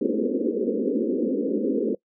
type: band-pass noise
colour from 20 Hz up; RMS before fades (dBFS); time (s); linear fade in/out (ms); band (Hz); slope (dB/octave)
pink; -24; 0.01-1.95; 5; 210 to 520; 96
effects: noise-tail reverb RT60 0.1 s tail -22 dB re dry